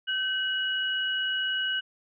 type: tone pair together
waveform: sine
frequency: 1537.3 / 2918 Hz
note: G6 / F#7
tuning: -34 / -25 cents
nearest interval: major seventh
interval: 1109 cents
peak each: -29 / -28 dBFS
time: 0.07-1.81 s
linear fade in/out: 20 ms
effects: none